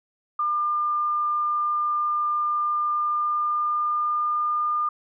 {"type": "tone with pitch glide", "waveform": "sine", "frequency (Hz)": [1201, 1208.7], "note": ["D6", "D6"], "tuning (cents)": [38, 49], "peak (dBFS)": -21, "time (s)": [0.39, 4.89], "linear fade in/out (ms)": 5, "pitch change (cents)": 11, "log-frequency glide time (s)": [2.8, 4.59], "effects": []}